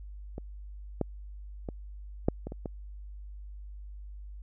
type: clicks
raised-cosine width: 2 ms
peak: -25 / -14 / -22 / -10 / -23 / -26 / -21 dBFS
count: 7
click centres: 0.381 / 1.013 / 1.688 / 2.285 / 2.47 / 2.521 / 2.658 s
effects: added 50 Hz sine -41 dBFS peak until 4.42 s